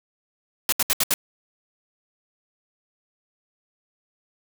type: noise bursts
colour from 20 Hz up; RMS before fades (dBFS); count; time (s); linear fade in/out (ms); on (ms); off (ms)
white; -20; 5; 0.69-1.14; 2; 34; 70
effects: none